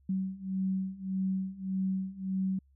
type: beating tone pair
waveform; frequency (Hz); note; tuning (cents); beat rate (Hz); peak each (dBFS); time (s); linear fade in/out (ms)
sine; 188.9 / 190.6; F#3 / G3; +36 / -48; 1.7; -34 / -32; 0.09-2.59; 5
effects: added 68 Hz sine -61 dBFS peak until 2.75 s